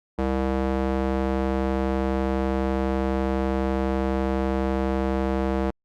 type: tone with band-pass filter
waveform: square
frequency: 66 Hz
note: C2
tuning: 16 cents sharp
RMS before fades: -24 dBFS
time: 0.18-5.71 s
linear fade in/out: 10 ms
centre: 470 Hz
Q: 0.72
effects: Opus 48 kbps